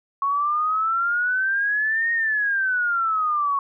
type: exponential two-way sweep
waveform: sine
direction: up then down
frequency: 1102 to 1866 to 1102 Hz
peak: -19 dBFS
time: 0.22-3.59 s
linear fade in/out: 2 ms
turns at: 2.12 s
effects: none